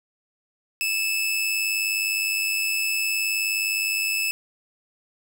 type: tone with amplitude modulation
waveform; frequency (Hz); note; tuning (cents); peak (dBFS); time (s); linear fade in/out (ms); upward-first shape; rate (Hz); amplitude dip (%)
sawtooth; 2615; E7; -15; -17; 0.81-4.31; 0; sine; 99.4; 45
effects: none